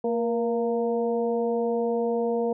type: harmonic tone with a mistuned harmonic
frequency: 230 Hz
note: A#3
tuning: 23 cents flat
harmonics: 1 / 2 / 3 / 4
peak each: -29 / -24 / -32 / -38 dBFS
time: 0.04-2.53 s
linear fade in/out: 5 ms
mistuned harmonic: 2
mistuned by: +44 cents
effects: none